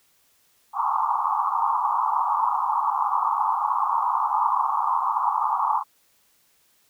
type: band-pass noise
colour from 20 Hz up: pink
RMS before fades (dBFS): -23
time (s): 0.73-5.84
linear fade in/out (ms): 50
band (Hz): 820 to 1200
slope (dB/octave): 96
effects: white hiss -63 dBFS RMS until 6.89 s